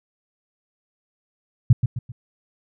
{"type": "tone with echo", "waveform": "sine", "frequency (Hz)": 121.2, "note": "B2", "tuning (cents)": -32, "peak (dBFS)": -7, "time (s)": [1.7, 1.73], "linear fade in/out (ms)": 5, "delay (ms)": 130, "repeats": 3, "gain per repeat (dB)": -8, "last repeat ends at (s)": 2.12, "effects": []}